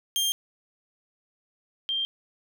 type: tone pair in turn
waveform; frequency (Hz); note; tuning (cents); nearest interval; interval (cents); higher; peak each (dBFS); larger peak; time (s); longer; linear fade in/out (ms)
sawtooth / sine; 3195 / 3177; G7 / G7; +32 / +23; unison; 9; first; -20 / -25; first; 0.16-0.32 / 1.89-2.05; neither; 0
effects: none